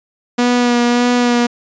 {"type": "tone with vibrato", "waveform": "sawtooth", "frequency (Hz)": 242.3, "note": "B3", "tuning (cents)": -33, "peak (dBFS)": -7, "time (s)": [0.38, 1.47], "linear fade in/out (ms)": 10, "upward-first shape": "sine", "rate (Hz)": 1.7, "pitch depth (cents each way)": 18, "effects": ["resampled to 16000 Hz"]}